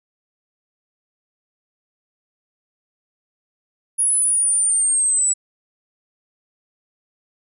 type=exponential sweep; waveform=sine; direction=down; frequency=10440 to 7830 Hz; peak=-13 dBFS; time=3.98-5.34 s; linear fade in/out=20 ms; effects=tanh soft clip ceiling -13 dBFS